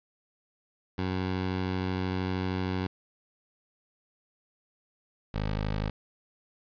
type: tone pair in turn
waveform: 15% pulse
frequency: 93 / 52.19 Hz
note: F#2 / G#1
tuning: +9 / +9 cents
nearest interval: minor seventh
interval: 1000 cents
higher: first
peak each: -22 dBFS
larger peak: neither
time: 0.98-2.87 / 5.34-5.9 s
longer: first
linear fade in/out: 5 ms
effects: resampled to 11025 Hz + 9-bit